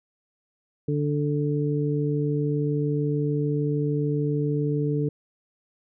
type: harmonic tone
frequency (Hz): 146.83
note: D3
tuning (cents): 0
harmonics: 1 / 2 / 3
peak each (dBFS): -24 / -28 / -28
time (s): 0.88-5.09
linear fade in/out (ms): 5
effects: none

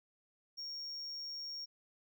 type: tone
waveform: triangle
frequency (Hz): 5550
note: F8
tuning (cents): -12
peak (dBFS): -40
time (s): 0.57-1.66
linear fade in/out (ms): 20
effects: none

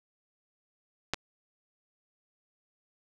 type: clicks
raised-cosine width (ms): 0.2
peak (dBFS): -10 / -21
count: 2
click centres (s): 1.136 / 1.143
effects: none

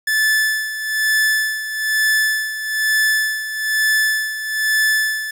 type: tone with tremolo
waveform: 45% pulse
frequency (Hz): 1743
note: A6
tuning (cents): -17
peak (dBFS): -13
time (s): 0.07-5.31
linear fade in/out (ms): 5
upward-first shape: sine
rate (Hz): 1.1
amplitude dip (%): 70
effects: 8-bit

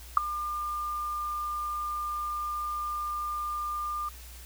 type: tone with ADSR envelope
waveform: sine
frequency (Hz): 1200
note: D6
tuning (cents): +37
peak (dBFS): -11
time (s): 0.17-4.09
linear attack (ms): 3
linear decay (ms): 7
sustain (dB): -19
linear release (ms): 6
effects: added 60 Hz sine -45 dBFS peak until 4.45 s + white hiss -50 dBFS RMS until 4.45 s

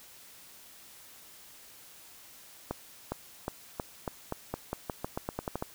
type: accelerating click train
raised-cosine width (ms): 1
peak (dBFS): -18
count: 16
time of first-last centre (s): 2.71-5.625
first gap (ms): 410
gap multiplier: 0.88
effects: white hiss -53 dBFS RMS until 5.74 s

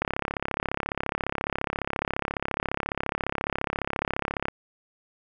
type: click train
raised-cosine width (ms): 0.5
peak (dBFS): -11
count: 155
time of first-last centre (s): 0.02-4.484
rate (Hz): 34.5
effects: none

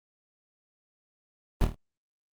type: noise with echo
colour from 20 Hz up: brown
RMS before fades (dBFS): -20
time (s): 1.61-1.64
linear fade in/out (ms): 0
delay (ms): 26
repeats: 4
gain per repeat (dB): -6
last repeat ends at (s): 1.744
effects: Opus 24 kbps

